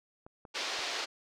clicks, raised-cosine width 1 ms, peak -35 dBFS, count 3, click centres 0.265 / 0.452 / 0.792 s
white band-pass noise, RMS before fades -36 dBFS, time 0.54-1.06 s, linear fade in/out 20 ms, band 340 to 5100 Hz, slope 24 dB/octave
effects none

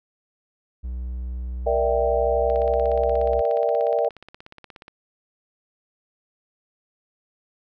triangle tone with pitch glide, 61.74 to 64.44 Hz, B1 to C2, 0 to -26 cents, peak -25 dBFS, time 0.83-3.42 s, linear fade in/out 20 ms, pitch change +74 cents, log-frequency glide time 2-2.67 s
sine chord, E half-diminished seventh, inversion second, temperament equal, 466.2 / 587.3 / 659.3 / 784 Hz, Bb4 / D5 / E5 / G5, 0 / 0 / 0 / 0 cents, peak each -23 / -23 / -24 / -27 dBFS, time 1.66-4.09 s, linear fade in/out 10 ms
click train, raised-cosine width 0.3 ms, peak -26 dBFS, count 41, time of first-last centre 2.5-4.881 s, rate 16.8 Hz
effects none

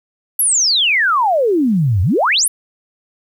sine exponential two-way sweep, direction down then up, 11920 to 84.7 to 11920 Hz, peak -11 dBFS, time 0.39-2.48 s, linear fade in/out 5 ms, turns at 2.02 s, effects 8-bit

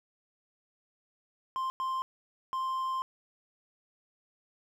triangle tone bursts at uneven times, 1048 Hz, C6, 2 cents sharp, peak -28 dBFS, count 3, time 1.56-1.7 / 1.8-2.02 / 2.53-3.02 s, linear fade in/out 0 ms, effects none

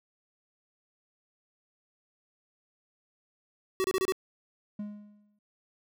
square tone bursts, 378.5 Hz, F#4, 39 cents sharp, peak -26 dBFS, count 5, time 3.8-4.122 s, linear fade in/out 0 ms, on 42 ms, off 28 ms
triangle tone with exponential decay, 207.7 Hz, G#3, in tune, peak -30 dBFS, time 4.79-5.39 s, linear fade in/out 5 ms, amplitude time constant 130 ms
effects none

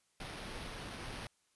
pink noise with sample-and-hold, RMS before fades -45 dBFS, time 0.2-1.27 s, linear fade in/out 2 ms, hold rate 7350 Hz, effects white hiss -75 dBFS RMS until 1.55 s + resampled to 24000 Hz

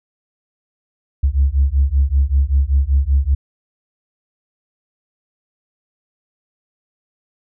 sine beating tone pair, 66.5 / 71.7 Hz, C2 / D2, +29 / -41 cents, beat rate 5.2 Hz, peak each -14 dBFS, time 1.23-3.35 s, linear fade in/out 10 ms, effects tanh soft clip ceiling -6 dBFS

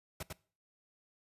pink noise with echo, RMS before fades -41 dBFS, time 0.2-0.23 s, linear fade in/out 5 ms, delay 99 ms, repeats 1, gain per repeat -2 dB, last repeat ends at 0.329 s, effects noise-tail reverb RT60 0.4 s tail -21 dB re dry + resampled to 32000 Hz

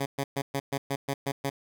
10% pulse tone bursts, 138.59 Hz, C#3, in tune, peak -19 dBFS, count 9, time 0-1.5 s, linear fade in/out 10 ms, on 60 ms, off 120 ms, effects none

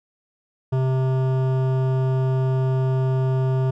triangle tone with hard clipping, 130.81 Hz, C3, in tune, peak -20 dBFS, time 0.72-3.71 s, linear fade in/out 10 ms, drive 18 dB, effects none

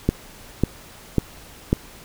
click train, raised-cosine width 3 ms, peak -3 dBFS, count 4, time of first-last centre 0.09-1.729 s, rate 1.83 Hz, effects pink hiss -44 dBFS RMS until 2.04 s

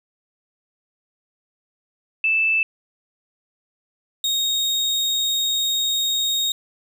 sine / 35% pulse tone pair in turn, 2637 / 3729 Hz, E7 / A#7, 0 / 0 cents, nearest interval tritone, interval 600 cents, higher second, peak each -16 / -17 dBFS, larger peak first, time 2.24-2.63 / 4.24-6.52 s, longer second, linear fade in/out 2 ms, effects none

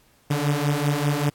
sawtooth beating tone pair, 142.8 / 147.9 Hz, D3 / D3, -48 / +13 cents, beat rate 5.1 Hz, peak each -20 / -19 dBFS, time 0.3-1.3 s, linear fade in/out 10 ms, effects pink hiss -59 dBFS RMS until 1.34 s + AAC 64 kbps

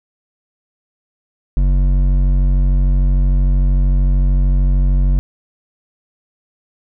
sine tone with hard clipping, 46.62 Hz, F#1, 14 cents sharp, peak -12 dBFS, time 1.57-5.19 s, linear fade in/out 0 ms, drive 9 dB, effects none

